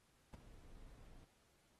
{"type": "noise with ADSR envelope", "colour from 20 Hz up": "brown", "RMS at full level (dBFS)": -44, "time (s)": [0.33, 1.25], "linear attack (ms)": 10, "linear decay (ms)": 10, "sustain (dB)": -15, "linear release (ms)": 10, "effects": ["pink hiss -75 dBFS RMS until 1.79 s", "AAC 32 kbps"]}